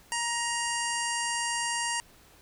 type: harmonic tone with a mistuned harmonic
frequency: 940 Hz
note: A#5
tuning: 14 cents sharp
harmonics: 1 / 2 / 3 / 5 / 6 / 7 / 8 / 9 / 10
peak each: -33 / -34 / -36 / -39 / -41 / -39 / -38 / -42 / -38 dBFS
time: 0.12-2 s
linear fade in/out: 0 ms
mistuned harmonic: 10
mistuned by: +24 cents
effects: pink hiss -57 dBFS RMS until 2.41 s